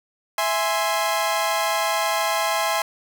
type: chord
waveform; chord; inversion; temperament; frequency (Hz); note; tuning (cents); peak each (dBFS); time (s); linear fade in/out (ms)
sawtooth; E augmented; none; equal; 659.3 / 830.6 / 1046.5; E5 / G#5 / B#5; 0 / 0 / 0; -21; 0.38-2.82; 2
effects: none